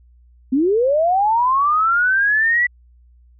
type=linear sweep; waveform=sine; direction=up; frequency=246.6 to 1975.5 Hz; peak=-13 dBFS; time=0.52-2.67 s; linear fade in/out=10 ms; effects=added 60 Hz sine -47 dBFS peak until 3.39 s